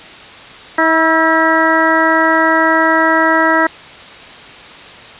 harmonic tone with a mistuned harmonic, 321.7 Hz, E4, 42 cents flat, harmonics 1 / 2 / 3 / 4 / 5 / 6, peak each -16 / -16 / -16 / -16 / -16 / -16 dBFS, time 0.78-3.67 s, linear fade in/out 5 ms, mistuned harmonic 4, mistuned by +38 cents, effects white hiss -34 dBFS RMS until 5.19 s + resampled to 8000 Hz

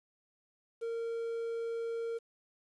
triangle tone with quantisation, 460.8 Hz, A#4, 20 cents flat, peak -32 dBFS, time 0.81-2.19 s, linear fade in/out 20 ms, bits 10, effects resampled to 24000 Hz

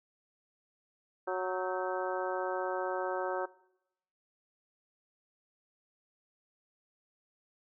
harmonic tone with a mistuned harmonic, 184.7 Hz, F#3, 3 cents flat, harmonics 2 / 3 / 4 / 5 / 6 / 7 / 8, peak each -36 / -36 / -39 / -40 / -45 / -42 / -43 dBFS, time 1.27-3.46 s, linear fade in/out 10 ms, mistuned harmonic 8, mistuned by +79 cents, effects noise-tail reverb RT60 0.8 s tail -20 dB re dry

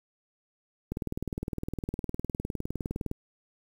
click train, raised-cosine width 3 ms, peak -19 dBFS, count 44, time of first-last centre 0.92-3.114 s, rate 19.6 Hz, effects 8-bit

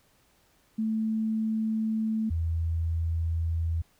sine tone pair in turn, 220 / 82.41 Hz, A3 / E2, 0 / 0 cents, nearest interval octave + perfect fourth, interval 1700 cents, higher first, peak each -25 dBFS, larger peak neither, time 0.78-2.3 / 2.3-3.82 s, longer neither, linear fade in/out 10 ms, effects pink hiss -65 dBFS RMS until 3.99 s

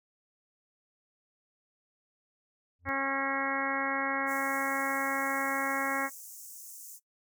triangle tone with exponential growth, 87.31 Hz, F2, in tune, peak -34 dBFS, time 2.79-2.89 s, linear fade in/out 0 ms, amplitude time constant 21 ms
harmonic tone, 272.5 Hz, C#4, 29 cents flat, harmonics 1 / 2 / 3 / 4 / 5 / 6 / 7 / 8, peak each -37 / -37 / -37 / -37 / -37 / -37 / -37 / -37 dBFS, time 2.85-6.1 s, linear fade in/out 50 ms
pink high-pass noise, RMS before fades -47 dBFS, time 4.26-7 s, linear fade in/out 50 ms, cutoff 6100 Hz, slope 48 dB/octave
effects noise-tail reverb RT60 0.1 s tail -18 dB re dry

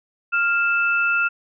sine tone pair together, 1396.9 / 2637 Hz, F6 / E7, 0 / 0 cents, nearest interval major seventh, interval 1100 cents, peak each -18 / -22 dBFS, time 0.32-1.29 s, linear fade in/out 20 ms, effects none

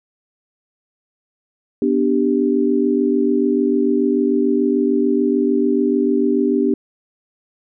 sine chord, G major, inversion first, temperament equal, 246.9 / 293.7 / 392 Hz, B3 / D4 / G4, 0 / 0 / 0 cents, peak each -18 dBFS, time 1.82-6.74 s, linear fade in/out 2 ms, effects none

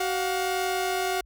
sawtooth tone pair together, 377.3 / 713.2 Hz, F#4 / F5, +34 / +36 cents, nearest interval major seventh, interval 1102 cents, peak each -24 dBFS, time 0-1.21 s, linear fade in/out 5 ms, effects added 50 Hz sine -53 dBFS peak until 1.25 s

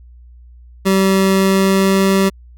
25% pulse tone with pitch glide, 192.3 to 193.64 Hz, G3 to G3, -33 to -21 cents, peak -7 dBFS, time 0.85-2.3 s, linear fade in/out 20 ms, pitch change +12 cents, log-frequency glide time 1.34-2.08 s, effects added 60 Hz sine -38 dBFS peak until 2.57 s

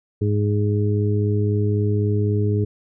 harmonic tone, 103.83 Hz, G#2, in tune, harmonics 1 / 2 / 3 / 4, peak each -18 / -27 / -28 / -25 dBFS, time 0.21-2.65 s, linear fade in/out 10 ms, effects none

